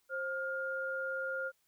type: tone pair together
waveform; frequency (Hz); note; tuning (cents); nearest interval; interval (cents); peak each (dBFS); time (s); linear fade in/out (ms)
sine; 530 / 1412.5; C5 / F6; +22 / +19; octave + perfect fourth; 1697; -38 / -36; 0.09-1.52; 50
effects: white hiss -75 dBFS RMS until 1.67 s